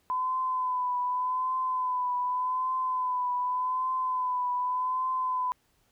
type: tone with vibrato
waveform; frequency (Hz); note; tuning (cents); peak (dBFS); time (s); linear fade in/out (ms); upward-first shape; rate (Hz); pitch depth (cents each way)
sine; 1009; B5; +37; -26; 0.1-5.52; 0; triangle; 0.85; 41
effects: pink hiss -69 dBFS RMS until 5.91 s